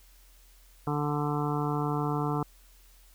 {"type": "harmonic tone", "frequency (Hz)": 147.2, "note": "D3", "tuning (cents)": 4, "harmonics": [1, 2, 3, 5, 6, 7, 8, 9], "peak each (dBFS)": [-30, -33, -35, -37, -38, -38, -39, -40], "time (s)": [0.87, 2.43], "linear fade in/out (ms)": 2, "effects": ["added 43 Hz sine -55 dBFS peak until 3.14 s", "white hiss -61 dBFS RMS until 3.14 s"]}